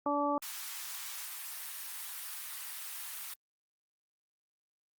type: harmonic tone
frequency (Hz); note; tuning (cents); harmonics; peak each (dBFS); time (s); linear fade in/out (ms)
288.8; D4; -29; 1 / 2 / 3 / 4; -34 / -34 / -34 / -34; 0.06-0.38; 2
type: high-pass noise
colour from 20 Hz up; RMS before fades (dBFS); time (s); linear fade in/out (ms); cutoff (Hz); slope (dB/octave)
white; -42; 0.42-3.34; 5; 890; 24
effects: Opus 32 kbps